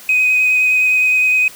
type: tone with vibrato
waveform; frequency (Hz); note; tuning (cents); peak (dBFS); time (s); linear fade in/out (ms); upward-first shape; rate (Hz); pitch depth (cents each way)
sine; 2511; D#7; +15; -9; 0.09-1.48; 2; triangle; 9.7; 16
effects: tanh soft clip ceiling -7 dBFS + white hiss -38 dBFS RMS until 1.55 s